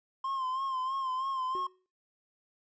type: tone with vibrato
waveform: triangle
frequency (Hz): 1053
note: C6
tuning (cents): +11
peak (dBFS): -29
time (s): 0.24-1.67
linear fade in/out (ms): 5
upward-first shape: sine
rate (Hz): 3.1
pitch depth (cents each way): 54
type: tone with exponential decay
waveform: triangle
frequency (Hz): 370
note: F#4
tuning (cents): 0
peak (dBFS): -35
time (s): 1.55-1.86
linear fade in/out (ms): 0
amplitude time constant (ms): 67
effects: noise-tail reverb RT60 0.3 s tail -20 dB re dry + resampled to 16000 Hz